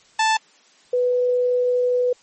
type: tone pair in turn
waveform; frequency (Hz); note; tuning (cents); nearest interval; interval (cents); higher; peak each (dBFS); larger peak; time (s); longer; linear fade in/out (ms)
sawtooth / sine; 880 / 495; A5 / B4; 0 / +4; minor seventh; 996; first; -12 / -16; first; 0.19-0.37 / 0.93-2.13; second; 5
effects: white hiss -54 dBFS RMS until 2.22 s + MP3 32 kbps